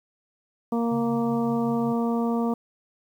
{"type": "harmonic tone", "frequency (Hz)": 233.1, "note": "A#3", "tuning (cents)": 0, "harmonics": [1, 2, 3, 4, 5], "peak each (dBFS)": [-23, -29, -33, -35, -37], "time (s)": [0.72, 2.54], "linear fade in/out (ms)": 5}
{"type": "tone with tremolo", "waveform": "sine", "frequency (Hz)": 138.59, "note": "C#3", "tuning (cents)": 0, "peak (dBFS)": -31, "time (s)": [0.91, 1.93], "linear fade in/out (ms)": 10, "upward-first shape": "triangle", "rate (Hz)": 5.4, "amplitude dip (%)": 60}
{"effects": ["9-bit"]}